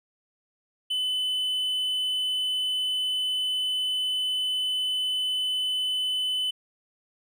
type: tone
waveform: triangle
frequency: 3016 Hz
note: F#7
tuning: 32 cents sharp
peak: -23 dBFS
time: 0.9-6.51 s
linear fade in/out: 10 ms
effects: none